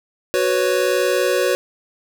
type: chord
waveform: square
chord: F# suspended fourth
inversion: none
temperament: equal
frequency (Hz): 370 / 493.9 / 554.4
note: F#4 / B4 / C#5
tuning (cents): 0 / 0 / 0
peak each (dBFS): -21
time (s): 0.34-1.55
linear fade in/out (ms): 0
effects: none